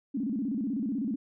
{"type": "tone with vibrato", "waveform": "sine", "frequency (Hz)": 244.5, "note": "B3", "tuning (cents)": -17, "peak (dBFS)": -28, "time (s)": [0.14, 1.16], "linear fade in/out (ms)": 10, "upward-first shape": "square", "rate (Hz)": 16, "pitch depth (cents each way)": 220, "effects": []}